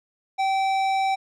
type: tone with tanh clipping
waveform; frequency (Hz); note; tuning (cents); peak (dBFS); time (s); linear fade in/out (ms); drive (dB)
sine; 773; G5; -24; -22; 0.38-1.16; 20; 14
effects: none